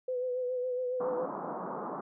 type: tone with vibrato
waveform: sine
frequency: 502 Hz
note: B4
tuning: 28 cents sharp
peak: -30 dBFS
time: 0.08-1.26 s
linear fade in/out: 5 ms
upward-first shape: sine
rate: 7.2 Hz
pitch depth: 35 cents each way
type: band-pass noise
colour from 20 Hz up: white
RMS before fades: -38 dBFS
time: 1-2.01 s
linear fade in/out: 5 ms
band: 160 to 1200 Hz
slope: 48 dB/octave
effects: none